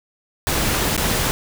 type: noise with dropouts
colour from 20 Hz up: pink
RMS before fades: -20 dBFS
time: 0.47-1.31 s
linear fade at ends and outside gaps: 0 ms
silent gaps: 0.965-0.977 s
effects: none